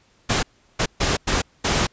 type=noise bursts at uneven times; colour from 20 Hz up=pink; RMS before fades=-20 dBFS; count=5; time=0.29-0.43 / 0.79-0.86 / 1-1.17 / 1.27-1.42 / 1.64-1.87 s; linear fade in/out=10 ms; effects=pink hiss -59 dBFS RMS until 1.92 s + resampled to 16000 Hz